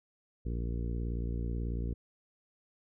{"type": "harmonic tone", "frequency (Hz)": 58.27, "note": "A#1", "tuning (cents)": 0, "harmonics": [1, 2, 3, 4, 5, 6, 7, 8], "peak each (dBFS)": [-33, -39, -43, -45, -47, -49, -50, -51], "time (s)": [0.45, 1.94], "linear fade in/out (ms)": 10, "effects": []}